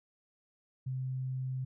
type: tone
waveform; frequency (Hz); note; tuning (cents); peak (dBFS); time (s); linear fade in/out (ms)
sine; 130; C3; -11; -33; 0.86-1.65; 10
effects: none